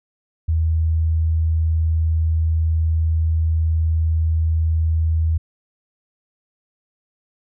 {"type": "tone", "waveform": "sine", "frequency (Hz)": 80.5, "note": "E2", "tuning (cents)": -41, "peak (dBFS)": -15, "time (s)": [0.48, 5.38], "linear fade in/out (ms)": 10, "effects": []}